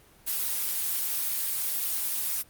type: noise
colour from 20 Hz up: blue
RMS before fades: -29 dBFS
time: 0.26-2.43 s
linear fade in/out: 20 ms
effects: pink hiss -57 dBFS RMS until 2.49 s + Opus 32 kbps